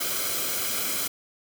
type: noise with comb filter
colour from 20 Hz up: white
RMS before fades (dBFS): -28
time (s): 0-1.08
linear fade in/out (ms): 10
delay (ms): 1.1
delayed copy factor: -0.6
effects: none